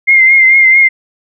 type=tone with vibrato; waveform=sine; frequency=2108 Hz; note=C7; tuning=12 cents sharp; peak=-3 dBFS; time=0.07-0.89 s; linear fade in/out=20 ms; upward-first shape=triangle; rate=4.5 Hz; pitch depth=46 cents each way; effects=none